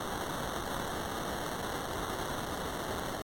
blue noise with sample-and-hold, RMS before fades -37 dBFS, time 0-3.22 s, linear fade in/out 2 ms, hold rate 2450 Hz, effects AAC 64 kbps

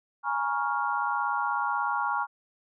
sine chord, Bb minor seventh, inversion third, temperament equal with one note detuned, 830.6 / 947 / 1108.7 / 1396.9 Hz, Ab5 / Bb5 / Db6 / F6, 0 / +27 / 0 / 0 cents, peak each -31 dBFS, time 0.23-2.27 s, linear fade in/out 50 ms, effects none

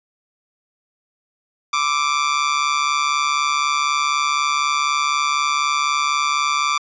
sawtooth tone with amplitude modulation, 1174.7 Hz, D6, in tune, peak -10 dBFS, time 1.73-6.78 s, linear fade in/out 5 ms, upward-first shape sine, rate 144 Hz, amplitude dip 70%, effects resampled to 16000 Hz

